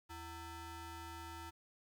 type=ring-modulated tone; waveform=25% pulse; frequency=415.3 Hz; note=G#4; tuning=in tune; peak=-40 dBFS; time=0.09-1.51 s; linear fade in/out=20 ms; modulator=496 Hz; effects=12-bit